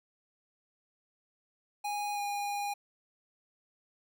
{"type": "tone with pitch glide", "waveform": "square", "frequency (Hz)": [824, 815], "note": ["G#5", "G#5"], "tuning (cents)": [-14, -33], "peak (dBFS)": -33, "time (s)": [1.84, 2.74], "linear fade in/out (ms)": 10, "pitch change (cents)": -19, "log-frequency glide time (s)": [2.14, 2.2], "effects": []}